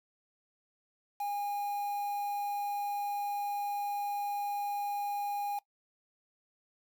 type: tone with quantisation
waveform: triangle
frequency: 815 Hz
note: G#5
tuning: 33 cents flat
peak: -30 dBFS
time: 1.2-5.59 s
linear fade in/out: 5 ms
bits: 8
effects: noise-tail reverb RT60 0.1 s tail -20 dB re dry